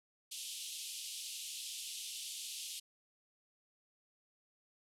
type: band-pass noise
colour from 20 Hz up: pink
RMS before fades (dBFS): -45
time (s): 0.31-2.8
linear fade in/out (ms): 10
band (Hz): 2800 to 12000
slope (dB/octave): 48
effects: none